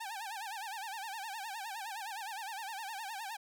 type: tone with vibrato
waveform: sawtooth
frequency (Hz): 840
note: G#5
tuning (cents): +19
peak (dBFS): -36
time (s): 0-3.37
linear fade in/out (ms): 10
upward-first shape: sine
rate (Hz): 9.7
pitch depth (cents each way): 170
effects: none